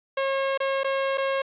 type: tone with dropouts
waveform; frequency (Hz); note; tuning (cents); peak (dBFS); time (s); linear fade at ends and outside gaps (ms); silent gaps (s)
sawtooth; 542; C#5; -39; -19; 0.17-1.42; 5; 0.576-0.602 / 0.834-0.844 / 1.175-1.18
effects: resampled to 8000 Hz + 9-bit